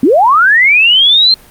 sine linear sweep, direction up, 230 to 4199 Hz, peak -4 dBFS, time 0.03-1.34 s, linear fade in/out 2 ms, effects pink hiss -40 dBFS RMS until 1.5 s + Opus 32 kbps

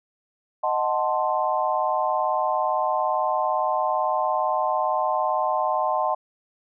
sine chord, D# diminished seventh, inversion none, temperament equal, 622.3 / 740 / 880 / 1046.5 Hz, D#5 / F#5 / A5 / C6, 0 / 0 / 0 / 0 cents, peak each -26 dBFS, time 0.63-6.15 s, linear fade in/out 10 ms, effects none

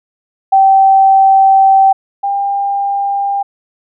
sine tone pair in turn, 775 / 798.6 Hz, G5 / G5, -20 / +32 cents, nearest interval minor second, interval 52 cents, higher second, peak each -4 / -12 dBFS, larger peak first, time 0.52-1.93 / 2.23-3.43 s, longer first, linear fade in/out 10 ms, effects none

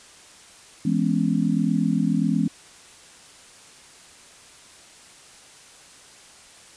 sine chord, C# minor seventh, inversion first, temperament just, 166.31 / 207.9 / 249.5 / 277.2 Hz, E3 / G#3 / B3 / C#4, +16 / +2 / +18 / 0 cents, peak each -24 / -23 / -25 / -26 dBFS, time 0.85-2.48 s, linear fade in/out 5 ms, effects white hiss -48 dBFS RMS until 6.76 s + resampled to 22050 Hz

